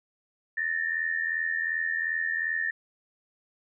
sine tone pair together, 1760 / 1842.7 Hz, A6 / A#6, 0 / -21 cents, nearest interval minor second, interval 79 cents, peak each -29 / -29 dBFS, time 0.57-2.71 s, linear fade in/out 5 ms, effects none

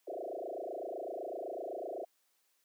sine tone with frequency modulation, 522 Hz, C5, 4 cents flat, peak -37 dBFS, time 0.07-2.05 s, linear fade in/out 10 ms, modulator 27.9 Hz, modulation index 6.4, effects white hiss -75 dBFS RMS until 2.64 s + high-pass 300 Hz 12 dB/octave

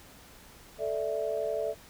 sine chord, A suspended fourth, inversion none, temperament equal, 440 / 587.3 / 659.3 Hz, A4 / D5 / E5, 0 / 0 / 0 cents, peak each -33 dBFS, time 0.78-1.75 s, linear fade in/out 50 ms, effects pink hiss -53 dBFS RMS until 1.89 s

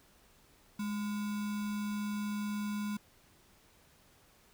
sine tone with sample-and-hold, 208 Hz, G#3, 3 cents sharp, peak -33 dBFS, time 0.79-2.97 s, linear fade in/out 5 ms, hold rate 1225 Hz, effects pink hiss -64 dBFS RMS until 4.53 s

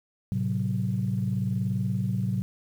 sine chord, F# diminished, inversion first, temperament equal with one note detuned, 110 / 130.81 / 187.15 Hz, A2 / C3 / F#3, 0 / 0 / +20 cents, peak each -28 / -29 / -28 dBFS, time 0.32-2.42 s, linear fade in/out 0 ms, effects tanh soft clip ceiling -16 dBFS + 9-bit

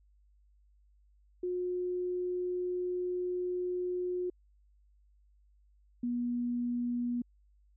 sine tone pair in turn, 360 / 241.9 Hz, F#4 / B3, -47 / -36 cents, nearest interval perfect fifth, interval 689 cents, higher first, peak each -31 / -30 dBFS, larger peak second, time 1.43-4.3 / 6.03-7.22 s, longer first, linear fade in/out 5 ms, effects added 50 Hz sine -62 dBFS peak until 7.76 s

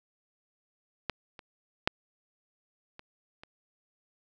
clicks, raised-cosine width 0.3 ms, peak -14 / -29 / -7 / -29 / -30 dBFS, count 5, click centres 1.097 / 1.392 / 1.875 / 2.994 / 3.435 s, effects none

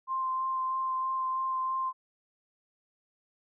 sine tone with vibrato, 1046.5 Hz, C6, in tune, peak -28 dBFS, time 0.07-1.93 s, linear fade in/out 50 ms, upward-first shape sine, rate 3.1 Hz, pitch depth 10 cents each way, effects none

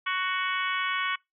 harmonic tone, 371.5 Hz, F#4, 7 cents sharp, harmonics 3 / 4 / 5 / 6 / 7 / 8 / 9, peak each -30 / -32 / -35 / -32 / -41 / -37 / -40 dBFS, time 0.06-1.16 s, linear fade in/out 10 ms, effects noise-tail reverb RT60 0.2 s tail -25 dB re dry

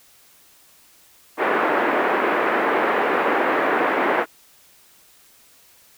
pink band-pass noise, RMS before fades -20 dBFS, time 1.37-4.26 s, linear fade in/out 50 ms, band 310 to 2000 Hz, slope 24 dB/octave, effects white hiss -53 dBFS RMS until 5.97 s

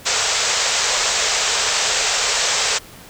white band-pass noise, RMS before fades -19 dBFS, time 0.05-2.79 s, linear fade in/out 20 ms, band 400 to 7900 Hz, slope 96 dB/octave, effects pink hiss -41 dBFS RMS until 3.09 s

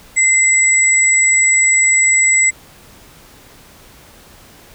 sine tone pair together, 2070 / 7840 Hz, C7 / B8, -19 / -14 cents, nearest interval octave + major seventh, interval 2305 cents, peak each -12 dBFS, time 0.16-2.51 s, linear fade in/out 20 ms, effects pink hiss -43 dBFS RMS until 4.74 s

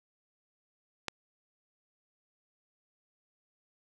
click, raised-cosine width 0.2 ms, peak -15 dBFS, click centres 1.083 s, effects none

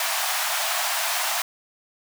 pink high-pass noise, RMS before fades -25 dBFS, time 0-1.42 s, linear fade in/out 2 ms, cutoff 630 Hz, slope 96 dB/octave, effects none

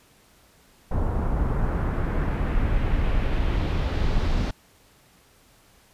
brown noise with low-pass filter sweep, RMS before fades -23 dBFS, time 0.91-4.51 s, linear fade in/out 5 ms, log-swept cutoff 1000 to 5000 Hz, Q 1.3, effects pink hiss -57 dBFS RMS until 5.93 s + resampled to 32000 Hz

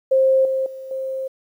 sine tone with level steps, 529 Hz, C5, 19 cents sharp, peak -12 / -18 / -31 / -23 dBFS, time 0.11-1.28 s, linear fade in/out 10 ms, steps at 0.45 / 0.66 / 0.91 s, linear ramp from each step 2 ms, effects 9-bit

